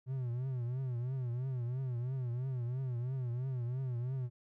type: tone with vibrato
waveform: triangle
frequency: 125.8 Hz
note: B2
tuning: 32 cents sharp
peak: -32 dBFS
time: 0.06-4.3 s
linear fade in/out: 50 ms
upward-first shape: triangle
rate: 3 Hz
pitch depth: 130 cents each way
effects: none